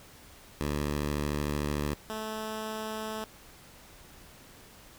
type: tone pair in turn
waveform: 10% pulse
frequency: 73.42 / 217.9 Hz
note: D2 / A3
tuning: 0 / -17 cents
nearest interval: octave + perfect fifth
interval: 1883 cents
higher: second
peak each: -21 / -26 dBFS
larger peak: first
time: 0.61-1.94 / 2.1-3.24 s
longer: first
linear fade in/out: 0 ms
effects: pink hiss -53 dBFS RMS until 4.98 s